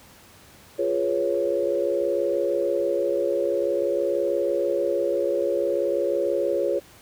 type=chord; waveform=sine; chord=C# dominant seventh; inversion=first; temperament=equal; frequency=349.2 / 415.3 / 493.9 / 554.4 Hz; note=E#4 / G#4 / B4 / C#5; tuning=0 / 0 / 0 / 0 cents; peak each=-27 / -27 / -29 / -24 dBFS; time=0.78-6.8 s; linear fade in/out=20 ms; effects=pink hiss -50 dBFS RMS until 7.01 s + high-pass 60 Hz 12 dB/octave